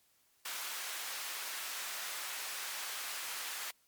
pink high-pass noise, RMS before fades -41 dBFS, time 0.45-3.71 s, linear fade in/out 5 ms, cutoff 1200 Hz, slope 12 dB/octave, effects white hiss -71 dBFS RMS until 3.87 s + MP3 96 kbps

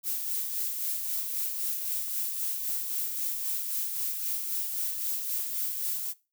violet noise with tremolo, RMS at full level -30 dBFS, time 0.03-6.14 s, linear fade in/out 50 ms, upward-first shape sine, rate 3.8 Hz, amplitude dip 40%, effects noise-tail reverb RT60 0.3 s tail -21 dB re dry

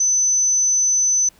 sine tone, 6060 Hz, F#8, 40 cents sharp, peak -14 dBFS, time 0-1.29 s, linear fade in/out 5 ms, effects pink hiss -53 dBFS RMS until 1.39 s

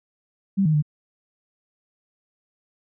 sine tone with pitch steps, 195.3 / 155.5 / 149.9 Hz, G3 / D#3 / D3, -6 / -1 / +36 cents, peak -16 dBFS, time 0.57-0.825 s, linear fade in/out 20 ms, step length 85 ms, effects none

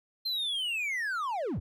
triangle linear sweep, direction down, 4186 to 46.25 Hz, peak -28 dBFS, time 0.25-1.6 s, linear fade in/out 10 ms, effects none

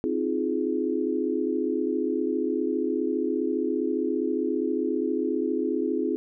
sine chord, F minor seventh, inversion second, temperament just, 261.9 / 314.3 / 349.2 / 419.1 Hz, C4 / Eb4 / F4 / Ab4, +2 / +18 / 0 / +16 cents, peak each -29 dBFS, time 0.04-6.16 s, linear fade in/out 0 ms, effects none

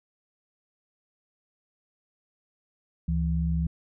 sine tone pair together, 70.7 / 165.17 Hz, C#2 / E3, +35 / +4 cents, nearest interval octave + minor third, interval 1469 cents, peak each -26 dBFS, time 3.08-3.67 s, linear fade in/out 5 ms, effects none

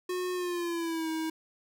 square tone with pitch glide, 363 to 319.7 Hz, F#4 to D#4, -33 to +47 cents, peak -31 dBFS, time 0.09-1.3 s, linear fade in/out 5 ms, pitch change -220 cents, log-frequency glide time 0.34-1.09 s, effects none

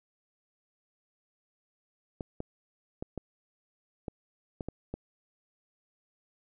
clicks, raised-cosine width 2 ms, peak -22 dBFS, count 8, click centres 2.208 / 2.404 / 3.025 / 3.177 / 4.082 / 4.608 / 4.686 / 4.94 s, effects none

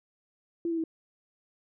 sine tone with pitch steps, 337.9 / 330.6 / 323.4 Hz, E4 / E4 / E4, +43 / +5 / -33 cents, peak -27 dBFS, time 0.65-0.839 s, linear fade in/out 2 ms, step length 63 ms, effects none

